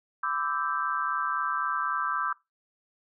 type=chord; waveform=sine; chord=E minor seventh; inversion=second; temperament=equal with one note detuned; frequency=1005.6 / 1174.7 / 1318.5 / 1568 Hz; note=B5 / D6 / E6 / G6; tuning=+31 / 0 / 0 / 0 cents; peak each=-35 / -30 / -31 / -33 dBFS; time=0.23-2.33 s; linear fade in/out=5 ms; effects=noise-tail reverb RT60 0.2 s tail -21 dB re dry